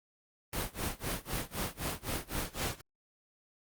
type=noise with tremolo; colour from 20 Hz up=pink; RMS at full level=-33 dBFS; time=0.53-2.81 s; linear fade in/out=0 ms; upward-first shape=sine; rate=3.9 Hz; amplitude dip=95%; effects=Opus 32 kbps